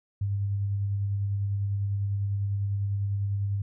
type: tone with tremolo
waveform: sine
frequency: 100 Hz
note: G2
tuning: 35 cents sharp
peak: -24 dBFS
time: 0.21-3.62 s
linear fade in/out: 5 ms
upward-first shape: sine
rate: 10 Hz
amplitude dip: 25%
effects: none